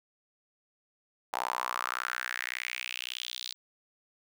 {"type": "tone with high-pass filter sweep", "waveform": "sawtooth", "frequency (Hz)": 61.74, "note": "B1", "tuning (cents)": 0, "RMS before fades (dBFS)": -36, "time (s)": [1.33, 3.54], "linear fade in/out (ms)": 0, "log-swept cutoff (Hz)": [830, 4100], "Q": 4.2, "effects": []}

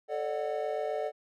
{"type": "chord", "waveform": "triangle", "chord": "D major seventh", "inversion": "second", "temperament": "equal with one note detuned", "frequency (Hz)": [440, 554.4, 602.1, 740], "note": ["A4", "C#5", "D5", "F#5"], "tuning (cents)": [0, 0, 43, 0], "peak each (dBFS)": [-33, -37, -32, -35], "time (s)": [0.08, 1.12], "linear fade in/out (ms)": 50, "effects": []}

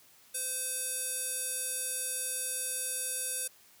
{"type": "tone with band-pass filter", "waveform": "square", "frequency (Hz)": 515, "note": "C5", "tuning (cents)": -28, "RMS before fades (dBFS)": -35, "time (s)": [0.34, 3.48], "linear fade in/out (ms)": 10, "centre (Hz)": 10000, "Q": 3.4, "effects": ["white hiss -60 dBFS RMS until 3.8 s", "high-pass 60 Hz 12 dB/octave"]}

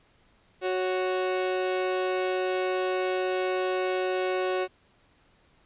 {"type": "tone pair together", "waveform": "35% pulse", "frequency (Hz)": [370, 554.4], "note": ["F#4", "C#5"], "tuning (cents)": [0, 0], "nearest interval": "perfect fifth", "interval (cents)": 700, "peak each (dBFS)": [-25, -29], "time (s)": [0.61, 4.68], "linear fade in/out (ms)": 50, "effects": ["pink hiss -63 dBFS RMS until 5.65 s", "resampled to 8000 Hz"]}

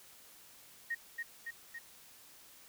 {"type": "tone with echo", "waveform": "sine", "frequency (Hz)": 1864.7, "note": "A#6", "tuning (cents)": 0, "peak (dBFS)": -33, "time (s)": [0.9, 0.95], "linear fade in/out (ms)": 10, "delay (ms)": 280, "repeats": 3, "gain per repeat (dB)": -3, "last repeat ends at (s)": 1.79, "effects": ["white hiss -58 dBFS RMS until 2.68 s"]}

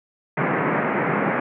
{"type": "band-pass noise", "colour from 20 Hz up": "pink", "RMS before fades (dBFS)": -22, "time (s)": [0.37, 1.4], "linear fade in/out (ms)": 5, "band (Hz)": [140, 2200], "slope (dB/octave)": 48, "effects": []}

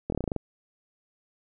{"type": "slowing click train", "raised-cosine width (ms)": 2, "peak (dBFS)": -15, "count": 9, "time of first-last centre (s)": [0.1, 0.363], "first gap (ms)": 23, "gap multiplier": 1.1, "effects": []}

